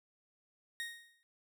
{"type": "tone with exponential decay", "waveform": "30% pulse", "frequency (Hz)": 1864.7, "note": "A#6", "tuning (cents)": 0, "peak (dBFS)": -33, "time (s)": [0.8, 1.23], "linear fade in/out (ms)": 0, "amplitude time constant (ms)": 93, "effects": []}